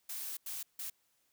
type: noise bursts at uneven times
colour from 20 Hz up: blue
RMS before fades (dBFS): -41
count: 3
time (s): 0.09-0.37 / 0.46-0.63 / 0.79-0.9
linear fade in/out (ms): 5
effects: white hiss -75 dBFS RMS until 1.32 s